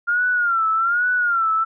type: tone with vibrato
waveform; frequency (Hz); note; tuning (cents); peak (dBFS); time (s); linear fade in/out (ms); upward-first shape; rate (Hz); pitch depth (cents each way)
sine; 1394; F6; -4; -16; 0.07-1.65; 20; sine; 1.2; 110
effects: none